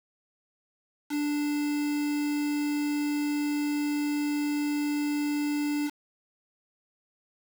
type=tone with quantisation; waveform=triangle; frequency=293.7 Hz; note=D4; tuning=in tune; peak=-24 dBFS; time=1.09-5.91 s; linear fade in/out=50 ms; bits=6; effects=none